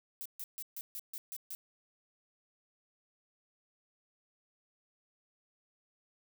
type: noise bursts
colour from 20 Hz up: violet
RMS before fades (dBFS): -42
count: 8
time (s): 0.21-1.55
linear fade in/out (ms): 0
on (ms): 45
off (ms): 140
effects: none